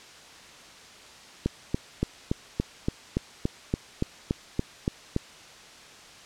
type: click train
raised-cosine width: 3 ms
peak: -11 dBFS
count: 14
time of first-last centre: 1.46-5.164 s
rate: 3.51 Hz
effects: white hiss -48 dBFS RMS until 6.25 s + low-pass 6000 Hz 12 dB/octave